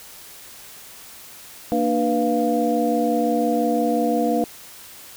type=tone cluster; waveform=sine; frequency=231.2 / 297 / 490.2 / 696 Hz; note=A#3 / D4 / B4 / F5; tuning=-14 / +20 / -13 / -6 cents; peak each=-23 dBFS; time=1.72-4.44 s; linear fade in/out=0 ms; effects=white hiss -42 dBFS RMS until 5.16 s